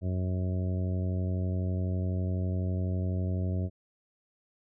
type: harmonic tone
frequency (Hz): 92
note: F#2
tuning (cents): -9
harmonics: 1 / 2 / 3 / 4 / 5 / 6 / 7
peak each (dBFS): -28 / -35 / -41 / -43 / -48 / -47 / -45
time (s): 0.01-3.7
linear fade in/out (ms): 50
effects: none